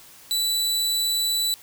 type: tone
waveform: sawtooth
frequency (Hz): 3964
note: B7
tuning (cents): +6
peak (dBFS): -18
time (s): 0.31-1.54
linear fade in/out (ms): 0
effects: white hiss -48 dBFS RMS until 1.62 s